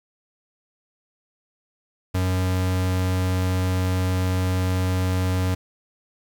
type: tone pair together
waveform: square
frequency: 92.4 / 183.63 Hz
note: F#2 / F#3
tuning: -2 / -13 cents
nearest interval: octave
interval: 1189 cents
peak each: -21 / -32 dBFS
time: 2.14-5.55 s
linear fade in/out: 10 ms
effects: 9-bit